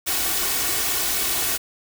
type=noise with comb filter; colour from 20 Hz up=white; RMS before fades=-23 dBFS; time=0.06-1.58 s; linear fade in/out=20 ms; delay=2.7 ms; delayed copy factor=+0.55; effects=none